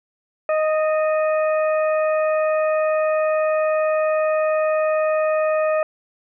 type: harmonic tone with a mistuned harmonic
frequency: 622.3 Hz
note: D#5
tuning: in tune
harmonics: 1 / 2 / 3 / 4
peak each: -17 / -26 / -32 / -33 dBFS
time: 0.49-5.83 s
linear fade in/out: 2 ms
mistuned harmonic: 3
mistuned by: -27 cents
effects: none